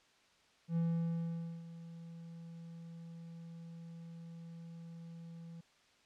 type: tone with ADSR envelope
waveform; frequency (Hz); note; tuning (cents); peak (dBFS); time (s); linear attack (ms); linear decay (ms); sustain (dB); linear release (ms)
triangle; 167; E3; +23; -28; 0.68-5.61; 85; 860; -17; 7
effects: white hiss -68 dBFS RMS until 6.05 s + low-pass 5000 Hz 12 dB/octave